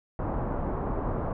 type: low-pass noise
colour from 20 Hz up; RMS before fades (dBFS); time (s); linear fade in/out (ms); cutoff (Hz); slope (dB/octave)
pink; -30; 0.19-1.33; 2; 1100; 24
effects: none